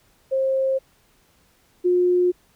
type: tone pair in turn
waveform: sine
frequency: 532 / 358.1 Hz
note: C5 / F4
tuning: +29 / +43 cents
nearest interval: perfect fifth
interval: 686 cents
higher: first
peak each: -18 / -15 dBFS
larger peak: second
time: 0.31-0.79 / 1.84-2.32 s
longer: neither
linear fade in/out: 20 ms
effects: pink hiss -60 dBFS RMS until 2.55 s